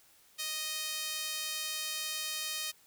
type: tone with high-pass filter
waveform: sawtooth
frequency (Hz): 622.3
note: D#5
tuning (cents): 0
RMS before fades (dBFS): -37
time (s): 0.38-2.72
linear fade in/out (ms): 20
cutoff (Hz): 3300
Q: 0.88
effects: white hiss -63 dBFS RMS until 2.86 s